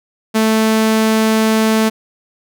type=tone; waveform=sawtooth; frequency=220 Hz; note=A3; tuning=in tune; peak=-7 dBFS; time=0.34-1.9 s; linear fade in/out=20 ms; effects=none